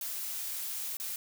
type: noise with dropouts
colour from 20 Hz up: blue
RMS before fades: -37 dBFS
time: 0.01-1.16 s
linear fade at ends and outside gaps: 2 ms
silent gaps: 0.97-0.999 s
effects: none